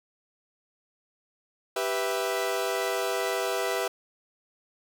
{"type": "chord", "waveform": "sawtooth", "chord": "E minor", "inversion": "first", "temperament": "equal", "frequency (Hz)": [392, 493.9, 659.3], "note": ["G4", "B4", "E5"], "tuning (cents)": [0, 0, 0], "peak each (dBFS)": -27, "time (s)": [1.76, 3.88], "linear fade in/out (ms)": 5, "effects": []}